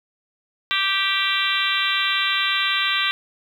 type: harmonic tone with a mistuned harmonic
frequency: 390.9 Hz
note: G4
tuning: 5 cents flat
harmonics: 3 / 4 / 5 / 6 / 7 / 8 / 9 / 10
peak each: -27 / -27 / -27 / -27 / -27 / -27 / -27 / -27 dBFS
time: 0.71-3.11 s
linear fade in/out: 0 ms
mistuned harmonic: 8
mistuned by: +18 cents
effects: 8-bit